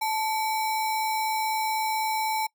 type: tone with sample-and-hold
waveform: sine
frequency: 876 Hz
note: A5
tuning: 8 cents flat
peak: -24 dBFS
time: 0.01-2.47 s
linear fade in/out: 10 ms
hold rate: 3150 Hz
effects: noise-tail reverb RT60 0.1 s tail -22 dB re dry